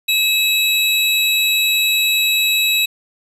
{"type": "tone pair together", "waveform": "square", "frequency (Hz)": [2587, 3870], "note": ["E7", "B7"], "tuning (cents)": [-33, -36], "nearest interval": "perfect fifth", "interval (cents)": 697, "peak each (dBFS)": -17, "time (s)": [0.08, 2.86], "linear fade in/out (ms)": 10, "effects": ["resampled to 32000 Hz", "7-bit"]}